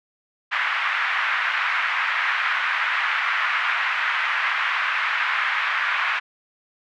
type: band-pass noise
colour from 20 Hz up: white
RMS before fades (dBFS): -23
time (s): 0.51-6.2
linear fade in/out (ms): 20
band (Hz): 1100 to 2200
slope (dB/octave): 24
effects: none

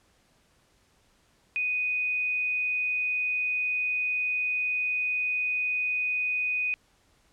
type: tone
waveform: sine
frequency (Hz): 2489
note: D#7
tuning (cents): 0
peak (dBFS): -25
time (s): 1.56-6.74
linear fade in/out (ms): 0
effects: pink hiss -65 dBFS RMS until 7.32 s + low-pass 10000 Hz 12 dB/octave

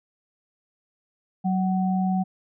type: tone pair together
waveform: sine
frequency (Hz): 187.4 / 749.6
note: F#3 / F#5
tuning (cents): +22 / +22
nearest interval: 2 octaves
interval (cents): 2400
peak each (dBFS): -21 / -28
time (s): 1.44-2.24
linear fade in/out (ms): 20
effects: none

